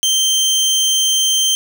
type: tone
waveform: 25% pulse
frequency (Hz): 3136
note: G7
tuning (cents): 0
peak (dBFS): -9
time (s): 0.03-1.55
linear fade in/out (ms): 0
effects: none